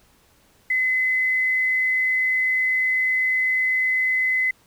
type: tone with quantisation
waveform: sine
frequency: 2032 Hz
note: B6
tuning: 49 cents sharp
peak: -18 dBFS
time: 0.7-4.51 s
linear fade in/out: 5 ms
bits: 8
effects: pink hiss -58 dBFS RMS until 4.66 s